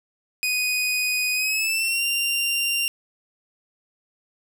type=tone with pitch glide; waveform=sawtooth; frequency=2489 to 2778 Hz; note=D#7 to F7; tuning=0 to -10 cents; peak=-18 dBFS; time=0.43-2.88 s; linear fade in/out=0 ms; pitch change=+190 cents; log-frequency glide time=1.34-2.04 s; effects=none